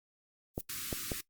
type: noise with exponential growth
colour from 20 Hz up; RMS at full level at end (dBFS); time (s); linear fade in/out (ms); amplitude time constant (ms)
violet; -34; 0.54-0.61; 5; 15
type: clicks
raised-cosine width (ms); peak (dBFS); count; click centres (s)
2; -21; 3; 0.579 / 0.928 / 1.118
type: band-stop noise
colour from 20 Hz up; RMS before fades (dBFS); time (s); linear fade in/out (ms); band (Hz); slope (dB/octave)
white; -40; 0.69-1.21; 5; 390 to 1100; 96
effects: noise-tail reverb RT60 0.1 s tail -20 dB re dry + Opus 48 kbps